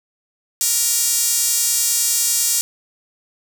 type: tone with high-pass filter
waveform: sawtooth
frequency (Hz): 470.1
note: A#4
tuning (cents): +15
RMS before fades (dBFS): -18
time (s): 0.61-2.61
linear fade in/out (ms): 0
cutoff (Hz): 7200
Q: 1.5
effects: none